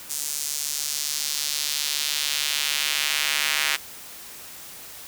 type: tone with high-pass filter sweep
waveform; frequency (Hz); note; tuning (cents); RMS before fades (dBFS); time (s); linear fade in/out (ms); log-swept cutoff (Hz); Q
square; 73.42; D2; 0; -26; 0.09-3.77; 20; 7300 to 2100; 1.3
effects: white hiss -41 dBFS RMS until 5.07 s